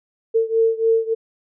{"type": "beating tone pair", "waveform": "sine", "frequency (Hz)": [450, 453.5], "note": ["A4", "A#4"], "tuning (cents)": [39, -48], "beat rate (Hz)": 3.5, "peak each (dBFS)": [-17, -19], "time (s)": [0.34, 1.15], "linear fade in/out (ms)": 20, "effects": []}